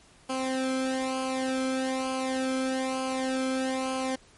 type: tone with flanger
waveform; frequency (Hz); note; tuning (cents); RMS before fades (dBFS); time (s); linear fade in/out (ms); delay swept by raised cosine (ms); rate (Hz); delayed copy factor
sawtooth; 261.6; C4; 0; -29; 0.29-4.16; 10; 0.53 to 1.08; 1.1; -0.8
effects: pink hiss -57 dBFS RMS until 4.37 s + MP3 48 kbps